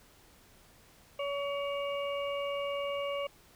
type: harmonic tone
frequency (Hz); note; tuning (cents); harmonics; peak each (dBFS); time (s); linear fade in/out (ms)
565; C#5; +33; 1 / 2 / 4 / 5; -33 / -40 / -43 / -43; 1.19-3.27; 5
effects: pink hiss -60 dBFS RMS until 3.55 s